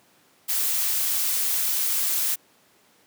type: noise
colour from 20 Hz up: blue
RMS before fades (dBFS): -24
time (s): 0.48-2.36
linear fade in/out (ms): 20
effects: pink hiss -59 dBFS RMS until 3.06 s + high-pass 200 Hz 12 dB/octave